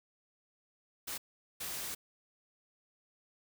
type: noise bursts at uneven times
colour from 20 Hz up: white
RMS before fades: -40 dBFS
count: 2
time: 1.07-1.18 / 1.6-1.95 s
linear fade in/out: 10 ms
effects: none